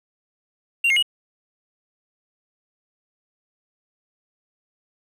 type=tone with pitch steps; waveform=triangle; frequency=2764 / 2142 / 2906 Hz; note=F7 / C7 / F#7; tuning=-19 / +40 / -32 cents; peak=-14 dBFS; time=0.84-1.026 s; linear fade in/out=5 ms; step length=62 ms; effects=none